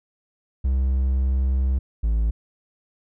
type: tone pair in turn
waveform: triangle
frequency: 65.6 / 55.05 Hz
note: C2 / A1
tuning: +5 / +2 cents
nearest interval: minor third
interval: 303 cents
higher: first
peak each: -16 dBFS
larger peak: neither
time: 0.64-1.79 / 2.03-2.31 s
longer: first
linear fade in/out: 10 ms
effects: none